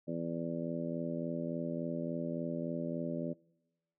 harmonic tone, 83.5 Hz, E2, 23 cents sharp, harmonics 2 / 3 / 4 / 5 / 6 / 7, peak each -40 / -39 / -42 / -47 / -46 / -41 dBFS, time 0.07-3.34 s, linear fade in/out 20 ms, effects noise-tail reverb RT60 1.0 s tail -25 dB re dry

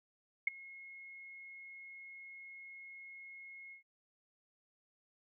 sine tone with ADSR envelope, 2164 Hz, C#7, 42 cents flat, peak -25 dBFS, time 0.47-3.83 s, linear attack 5 ms, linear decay 12 ms, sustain -24 dB, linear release 110 ms, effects none

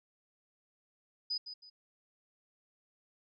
sine tone with echo, 4978 Hz, D#8, in tune, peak -32 dBFS, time 1.3-1.38 s, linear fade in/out 10 ms, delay 160 ms, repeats 2, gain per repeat -10 dB, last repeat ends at 1.7 s, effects none

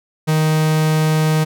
45% pulse tone, 156.1 Hz, D#3, 6 cents sharp, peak -13 dBFS, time 0.27-1.45 s, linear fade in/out 20 ms, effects none

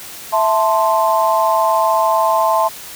sine chord, A minor, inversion second, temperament equal, 659.3 / 880 / 1046.5 Hz, E5 / A5 / C6, 0 / 0 / 0 cents, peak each -16 dBFS, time 0.32-2.69 s, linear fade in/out 20 ms, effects white hiss -33 dBFS RMS until 2.95 s

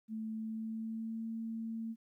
sine tone with pitch glide, 220 to 225.5 Hz, A3 to A3, 0 to +43 cents, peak -37 dBFS, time 0.08-1.96 s, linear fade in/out 50 ms, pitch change +43 cents, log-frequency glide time 0.33-1.28 s, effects 13-bit

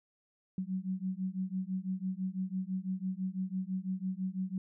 sine beating tone pair, 184.5 / 190.5 Hz, F#3 / G3, -5 / -49 cents, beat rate 6 Hz, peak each -36 / -36 dBFS, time 0.58-4.58 s, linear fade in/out 2 ms, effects none

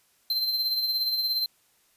square tone with tremolo, 4112 Hz, C8, 31 cents flat, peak -23 dBFS, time 0.3-1.46 s, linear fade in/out 2 ms, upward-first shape sine, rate 17 Hz, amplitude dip 45%, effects white hiss -65 dBFS RMS until 1.96 s + resampled to 32000 Hz

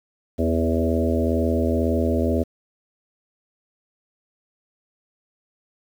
harmonic tone with a mistuned harmonic, 82 Hz, E2, 9 cents flat, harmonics 1 / 3 / 4 / 5 / 6 / 7 / 8, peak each -23 / -23 / -28 / -27 / -30 / -28 / -30 dBFS, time 0.38-2.44 s, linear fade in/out 20 ms, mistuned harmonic 6, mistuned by +19 cents, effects 8-bit

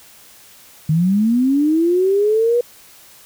sine linear sweep, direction up, 150 to 487.6 Hz, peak -12 dBFS, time 0.89-2.61 s, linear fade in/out 5 ms, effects white hiss -45 dBFS RMS until 3.25 s

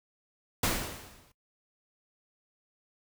pink noise with exponential decay, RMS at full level -25 dBFS, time 0.63-1.32 s, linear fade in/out 5 ms, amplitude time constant 150 ms, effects noise-tail reverb RT60 0.1 s tail -19 dB re dry

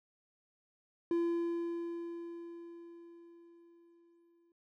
triangle tone with exponential decay, 340 Hz, F4, 46 cents flat, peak -26 dBFS, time 1.11-4.52 s, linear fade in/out 2 ms, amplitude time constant 740 ms, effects none

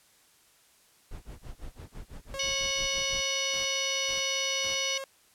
brown noise with tremolo, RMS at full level -40 dBFS, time 1.11-3.25 s, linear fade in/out 5 ms, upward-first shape sine, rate 6 Hz, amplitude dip 100%
sawtooth tone with pitch glide, 545 to 540.6 Hz, C#5 to C#5, -29 to -44 cents, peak -32 dBFS, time 2.34-5.04 s, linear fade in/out 0 ms, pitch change -15 cents, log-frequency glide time 2.97-4.27 s
harmonic tone, 735 Hz, F#5, 12 cents flat, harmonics 3 / 4 / 5 / 6 / 7 / 8, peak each -34 / -33 / -37 / -39 / -39 / -34 dBFS, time 2.39-4.98 s, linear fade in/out 5 ms
pink noise bursts, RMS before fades -47 dBFS, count 3, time 3.53-4.75 s, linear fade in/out 10 ms, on 120 ms, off 430 ms
effects white hiss -62 dBFS RMS until 5.34 s + low-pass 12000 Hz 12 dB/octave

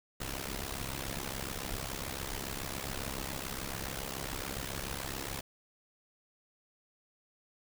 pink noise with amplitude modulation, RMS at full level -35 dBFS, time 0.2-5.41 s, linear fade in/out 10 ms, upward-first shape sine, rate 67.1 Hz, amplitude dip 85%, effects none

